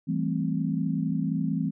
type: chord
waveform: sine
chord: A minor seventh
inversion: second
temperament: equal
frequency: 164.81 / 196 / 220 / 261.6 Hz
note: E3 / G3 / A3 / C4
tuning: 0 / 0 / 0 / 0 cents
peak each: -28 / -31 / -32 / -30 dBFS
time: 0.07-1.71 s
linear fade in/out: 20 ms
effects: none